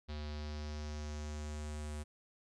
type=tone with low-pass filter sweep; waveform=square; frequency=75.1 Hz; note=D2; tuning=39 cents sharp; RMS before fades=-42 dBFS; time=0.08-2.04 s; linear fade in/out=20 ms; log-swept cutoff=4200 to 8900 Hz; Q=2.9; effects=none